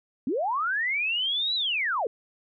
sine linear two-way sweep, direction up then down, 222.8 to 4014 to 396.6 Hz, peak -24 dBFS, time 0.27-2.07 s, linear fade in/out 2 ms, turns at 1.55 s, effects none

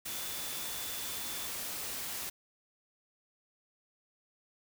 sine tone in noise, 3490 Hz, A7, 15 cents flat, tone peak -47 dBFS, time 0.07-1.47 s, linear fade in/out 10 ms, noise white, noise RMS -39 dBFS, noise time 0.05-2.3 s, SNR -11 dB, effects none

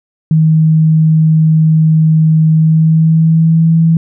sine tone with pitch glide, 158.2 to 163.68 Hz, D#3 to E3, +29 to -12 cents, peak -5 dBFS, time 0.31-3.97 s, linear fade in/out 2 ms, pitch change +59 cents, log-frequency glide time 2.51-3.76 s, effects none

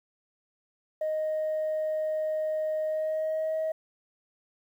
sine tone with pitch glide, 622.3 to 634.3 Hz, D#5 to D#5, 0 to +33 cents, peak -25 dBFS, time 1.01-3.72 s, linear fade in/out 5 ms, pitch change +33 cents, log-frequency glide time 2.85-3.57 s, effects tanh soft clip ceiling -24 dBFS + 10-bit

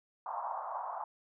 white band-pass noise, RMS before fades -39 dBFS, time 0.26-1.04 s, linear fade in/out 2 ms, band 690 to 1100 Hz, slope 48 dB/octave, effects none

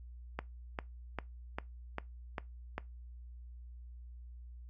click train, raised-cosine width 0.5 ms, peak -21 dBFS, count 7, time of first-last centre 0.39-2.78 s, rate 2.51 Hz, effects noise-tail reverb RT60 0.2 s tail -21 dB re dry + added 60 Hz sine -47 dBFS peak until 4.69 s

